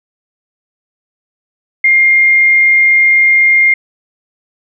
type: tone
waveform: sine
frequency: 2118 Hz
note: C7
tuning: 21 cents sharp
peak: -5 dBFS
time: 1.84-3.74 s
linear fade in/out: 5 ms
effects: none